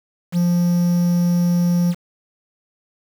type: tone with quantisation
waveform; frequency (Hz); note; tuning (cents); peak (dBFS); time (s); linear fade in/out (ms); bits
triangle; 174.61; F3; 0; -12; 0.32-1.95; 50; 6
effects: none